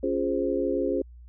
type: chord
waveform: sine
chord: Db major seventh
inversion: none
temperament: equal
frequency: 277.2 / 349.2 / 415.3 / 523.3 Hz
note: Db4 / F4 / Ab4 / C5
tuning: 0 / 0 / 0 / 0 cents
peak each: -29 dBFS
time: 0.03-1.02 s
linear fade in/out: 5 ms
effects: added 60 Hz sine -44 dBFS peak until 1.28 s